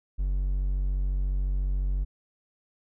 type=tone; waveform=triangle; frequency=47.1 Hz; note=F#1; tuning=32 cents sharp; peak=-22 dBFS; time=0.18-2.05 s; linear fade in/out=20 ms; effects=none